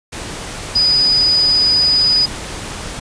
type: tone in noise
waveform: sine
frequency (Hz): 4959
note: D#8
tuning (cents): -7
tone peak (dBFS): -10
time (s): 0.75-2.26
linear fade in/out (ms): 10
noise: pink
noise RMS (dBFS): -27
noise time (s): 0.12-3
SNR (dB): +14
effects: resampled to 22050 Hz